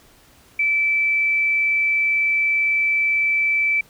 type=tone; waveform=sine; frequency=2319 Hz; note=D7; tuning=22 cents flat; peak=-16 dBFS; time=0.59-3.81 s; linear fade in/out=5 ms; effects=pink hiss -52 dBFS RMS until 3.89 s